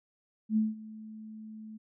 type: tone with ADSR envelope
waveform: sine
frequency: 217.4 Hz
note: A3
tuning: 21 cents flat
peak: -22 dBFS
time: 0.49-1.78 s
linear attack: 77 ms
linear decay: 180 ms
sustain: -20 dB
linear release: 17 ms
effects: none